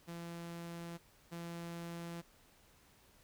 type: tone pair in turn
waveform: sawtooth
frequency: 169.8 / 169.8 Hz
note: F3 / F3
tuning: -48 / -48 cents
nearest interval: unison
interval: 0 cents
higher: neither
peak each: -40 / -39 dBFS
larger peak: second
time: 0.07-0.98 / 1.31-2.22 s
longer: neither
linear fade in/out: 20 ms
effects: pink hiss -66 dBFS RMS until 3.23 s

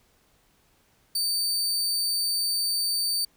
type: tone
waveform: sawtooth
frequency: 4593 Hz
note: D8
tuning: 39 cents flat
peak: -21 dBFS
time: 1.15-3.25 s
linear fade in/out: 5 ms
effects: pink hiss -64 dBFS RMS until 3.36 s

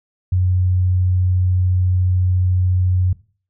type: tone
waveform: sine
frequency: 91.4 Hz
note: F#2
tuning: 21 cents flat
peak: -13 dBFS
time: 0.32-3.13 s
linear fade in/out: 5 ms
effects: noise-tail reverb RT60 0.4 s tail -19 dB re dry

